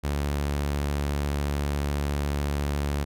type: tone with vibrato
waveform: sawtooth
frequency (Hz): 71.9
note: D2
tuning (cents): -36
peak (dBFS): -21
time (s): 0.03-3.05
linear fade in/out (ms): 20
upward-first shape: sine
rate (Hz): 14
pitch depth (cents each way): 15
effects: none